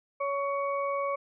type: harmonic tone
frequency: 560 Hz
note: C#5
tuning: 18 cents sharp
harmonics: 1 / 2 / 4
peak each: -30 / -31 / -40 dBFS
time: 0.2-1.16 s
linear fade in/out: 10 ms
effects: none